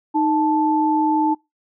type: tone pair together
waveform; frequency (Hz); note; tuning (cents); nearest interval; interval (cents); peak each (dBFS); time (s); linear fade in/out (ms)
sine; 310.2 / 876.3; D#4 / A5; -5 / -7; octave + tritone; 1798; -18; 0.14-1.35; 20
effects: noise-tail reverb RT60 0.2 s tail -24 dB re dry